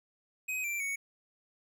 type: tone with pitch steps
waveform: square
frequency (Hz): 2521 / 2352 / 2226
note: D#7 / D7 / C#7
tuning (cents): +22 / +2 / +7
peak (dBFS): -33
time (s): 0.48-0.96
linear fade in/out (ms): 10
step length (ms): 160
effects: none